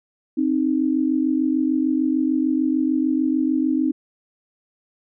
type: tone pair together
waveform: sine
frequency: 263.6 / 310.3 Hz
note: C4 / D#4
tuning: +13 / -5 cents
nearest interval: minor third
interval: 282 cents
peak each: -20 dBFS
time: 0.37-3.92 s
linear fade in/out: 10 ms
effects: none